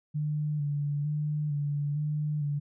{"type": "tone with vibrato", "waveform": "sine", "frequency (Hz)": 147.5, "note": "D3", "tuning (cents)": 8, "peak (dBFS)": -27, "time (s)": [0.14, 2.6], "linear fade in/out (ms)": 20, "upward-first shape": "square", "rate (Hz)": 1.1, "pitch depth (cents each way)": 30, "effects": []}